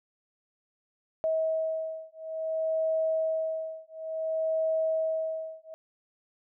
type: beating tone pair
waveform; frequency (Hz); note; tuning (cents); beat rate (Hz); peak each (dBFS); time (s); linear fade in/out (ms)
sine; 640 / 640.57; D#5 / E5; +49 / -50; 0.57; -30; 1.24-5.74; 0
effects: none